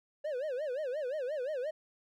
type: tone with vibrato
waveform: triangle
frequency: 553 Hz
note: C#5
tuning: 4 cents flat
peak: -31 dBFS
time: 0.24-1.71 s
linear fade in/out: 10 ms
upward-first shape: sine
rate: 5.7 Hz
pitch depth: 220 cents each way
effects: none